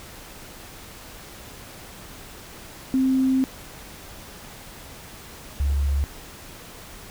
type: tone pair in turn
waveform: sine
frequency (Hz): 262.5 / 70.15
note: C4 / C#2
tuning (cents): +6 / +21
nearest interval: octave + major seventh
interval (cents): 2285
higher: first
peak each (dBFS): -17 / -19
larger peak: first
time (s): 2.94-3.44 / 5.6-6.04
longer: first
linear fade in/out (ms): 0
effects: pink hiss -42 dBFS RMS until 7.1 s